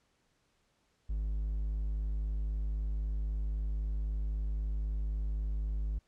triangle tone, 51.91 Hz, G#1, in tune, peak -29 dBFS, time 1.09-5.99 s, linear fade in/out 10 ms, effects pink hiss -74 dBFS RMS until 6.07 s + low-pass 8000 Hz 12 dB/octave

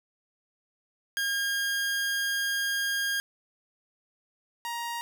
sawtooth tone pair in turn, 1620 / 940.7 Hz, G#6 / A#5, -43 / +15 cents, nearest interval major sixth, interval 942 cents, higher first, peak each -23 / -28 dBFS, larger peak first, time 1.17-3.2 / 4.65-5.01 s, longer first, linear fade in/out 0 ms, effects none

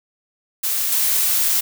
blue noise with level steps, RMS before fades -21 / -18 dBFS, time 0.63-1.61 s, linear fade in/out 10 ms, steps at 0.92 s, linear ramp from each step 2 ms, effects none

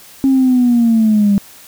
sine linear sweep, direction down, 271.6 to 197.8 Hz, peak -7 dBFS, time 0.24-1.38 s, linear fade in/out 0 ms, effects tanh soft clip ceiling -4 dBFS + white hiss -40 dBFS RMS until 1.67 s

